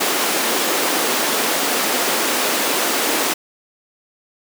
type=high-pass noise; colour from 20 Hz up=pink; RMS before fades=-19 dBFS; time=0-3.34 s; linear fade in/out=10 ms; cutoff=270 Hz; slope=24 dB/octave; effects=none